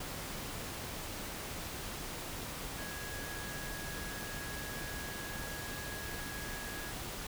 sine tone in noise, 1661.2 Hz, G#6, in tune, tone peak -46 dBFS, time 2.78-6.91 s, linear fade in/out 5 ms, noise pink, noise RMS -42 dBFS, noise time 0-7.27 s, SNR -7 dB, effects none

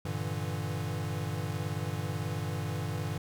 square chord, E half-diminished seventh, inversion first, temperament equal, 98 / 116.54 / 146.83 / 164.81 Hz, G2 / Bb2 / D3 / E3, 0 / 0 / 0 / 0 cents, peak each -37 / -39 / -38 / -40 dBFS, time 0.05-3.18 s, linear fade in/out 5 ms, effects none

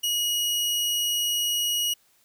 sawtooth tone, 2900 Hz, F#7, 35 cents flat, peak -20 dBFS, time 0.03-1.94 s, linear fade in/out 10 ms, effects white hiss -63 dBFS RMS until 2.24 s

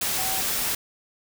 sine tone in noise, 761 Hz, F#5, 48 cents sharp, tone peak -32 dBFS, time 0.18-0.41 s, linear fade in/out 5 ms, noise white, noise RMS -26 dBFS, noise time 0.01-0.75 s, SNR -9 dB, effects none

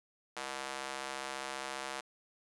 square tone with high-pass filter, 67.4 Hz, C#2, 48 cents flat, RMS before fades -41 dBFS, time 0.36-2.01 s, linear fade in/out 10 ms, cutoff 770 Hz, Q 0.82, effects resampled to 24000 Hz + 10-bit

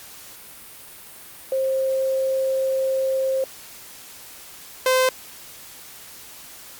sine / sawtooth tone pair in turn, 530 / 516.1 Hz, C5 / C5, +22 / -24 cents, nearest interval unison, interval 46 cents, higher first, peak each -19 / -12 dBFS, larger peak second, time 1.52-3.44 / 4.86-5.09 s, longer first, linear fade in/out 2 ms, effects white hiss -42 dBFS RMS until 6.79 s + Opus 48 kbps

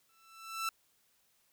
sawtooth tone with exponential growth, 1330 Hz, E6, 15 cents sharp, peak -27 dBFS, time 0.09-0.69 s, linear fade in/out 2 ms, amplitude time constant 130 ms, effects white hiss -72 dBFS RMS until 1.52 s

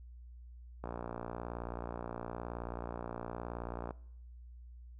click train, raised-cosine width 1 ms, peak -26 dBFS, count 182, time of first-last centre 0.84-3.908 s, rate 59 Hz, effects noise-tail reverb RT60 0.7 s tail -22 dB re dry + added 60 Hz sine -49 dBFS peak until 4.99 s

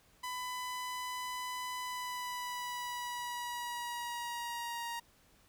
sawtooth tone with pitch glide, 1000 to 938.4 Hz, B5 to A#5, +21 to +11 cents, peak -34 dBFS, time 0.23-5 s, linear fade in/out 10 ms, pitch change -110 cents, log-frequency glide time 1.82-4.89 s, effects pink hiss -66 dBFS RMS until 5.48 s

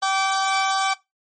sawtooth tone pair together, 772.9 / 1158 Hz, G5 / D6, -25 / -25 cents, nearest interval perfect fifth, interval 700 cents, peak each -17 / -19 dBFS, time 0.02-0.94 s, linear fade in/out 10 ms, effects noise-tail reverb RT60 0.2 s tail -20 dB re dry + MP3 32 kbps

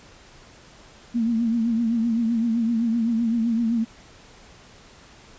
sine tone with vibrato, 230 Hz, A#3, 23 cents flat, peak -19 dBFS, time 1.14-3.85 s, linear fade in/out 20 ms, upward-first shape triangle, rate 7.8 Hz, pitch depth 81 cents each way, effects pink hiss -49 dBFS RMS until 5.38 s + resampled to 16000 Hz

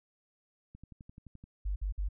click train, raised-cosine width 5 ms, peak -37 dBFS, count 9, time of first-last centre 0.75-1.44 s, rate 11.6 Hz
sine tone bursts, 49 Hz, G1, in tune, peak -30 dBFS, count 3, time 1.65-2.088 s, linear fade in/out 10 ms, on 110 ms, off 54 ms
effects none

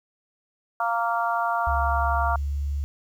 harmonic tone, 231.9 Hz, A#3, 9 cents flat, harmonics 3 / 4 / 5 / 6, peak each -26 / -27 / -28 / -29 dBFS, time 0.8-2.36 s, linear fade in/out 2 ms
sine tone with pitch glide, 70.6 to 71.26 Hz, C#2 to C#2, +32 to +48 cents, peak -24 dBFS, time 1.67-2.84 s, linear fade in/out 0 ms, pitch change +16 cents, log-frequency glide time 2.19-2.64 s
effects 9-bit

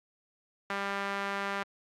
sawtooth tone with band-pass filter, 198.6 Hz, G3, 23 cents sharp, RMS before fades -34 dBFS, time 0.7-1.63 s, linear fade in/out 2 ms, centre 1500 Hz, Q 1.2, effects Opus 48 kbps

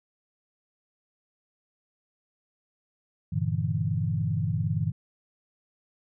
sine chord, E half-diminished seventh, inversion first, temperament equal, 98 / 116.54 / 146.83 / 164.81 Hz, G2 / Bb2 / D3 / E3, 0 / 0 / 0 / 0 cents, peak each -30 dBFS, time 3.32-4.92 s, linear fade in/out 10 ms, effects none

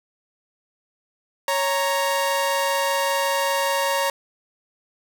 sawtooth tone pair together, 554 / 931.7 Hz, C#5 / A#5, -1 / -1 cents, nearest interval major sixth, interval 900 cents, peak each -19 dBFS, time 1.48-4.1 s, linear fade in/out 2 ms, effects none

